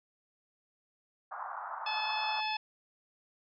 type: band-pass noise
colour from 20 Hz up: pink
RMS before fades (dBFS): -41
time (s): 1.31-2.41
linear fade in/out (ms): 10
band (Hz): 730 to 1400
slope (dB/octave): 48
type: harmonic tone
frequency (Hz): 863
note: A5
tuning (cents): -34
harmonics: 1 / 2 / 3 / 4 / 5 / 6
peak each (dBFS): -34 / -44 / -37 / -40 / -46 / -43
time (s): 1.86-2.57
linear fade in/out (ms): 5
effects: none